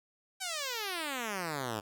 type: exponential sweep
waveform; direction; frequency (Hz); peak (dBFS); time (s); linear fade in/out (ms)
5% pulse; down; 784 to 100.5; -23; 0.4-1.81; 20
effects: none